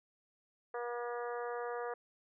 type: harmonic tone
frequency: 240 Hz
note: B3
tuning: 49 cents flat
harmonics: 2 / 3 / 4 / 5 / 6 / 7 / 8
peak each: -39 / -44 / -47 / -46 / -51 / -50 / -56 dBFS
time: 0.74-1.94 s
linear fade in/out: 5 ms
effects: none